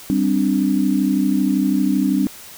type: chord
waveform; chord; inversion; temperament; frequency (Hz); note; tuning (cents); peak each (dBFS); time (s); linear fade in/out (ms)
sine; G suspended fourth; none; just; 196 / 261.3 / 294; G3 / C4 / D4; 0 / -2 / +2; -19; 0.1-2.27; 0
effects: white hiss -39 dBFS RMS until 2.57 s